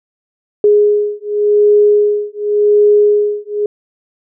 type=beating tone pair; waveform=sine; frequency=415.3 / 416.19 Hz; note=G#4 / G#4; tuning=0 / +4 cents; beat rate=0.89 Hz; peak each=-11 dBFS; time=0.64-3.66 s; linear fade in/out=2 ms; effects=none